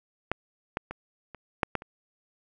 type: clicks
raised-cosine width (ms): 0.5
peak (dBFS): -11 / -13 / -21 / -27 / -8 / -12 / -27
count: 7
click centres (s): 0.316 / 0.771 / 0.91 / 1.347 / 1.632 / 1.753 / 1.821
effects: none